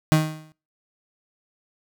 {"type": "tone with exponential decay", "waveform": "35% pulse", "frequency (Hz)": 156, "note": "D#3", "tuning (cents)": 5, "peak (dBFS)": -10, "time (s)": [0.12, 0.52], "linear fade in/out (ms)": 0, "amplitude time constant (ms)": 85, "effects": ["noise-tail reverb RT60 0.3 s tail -21 dB re dry"]}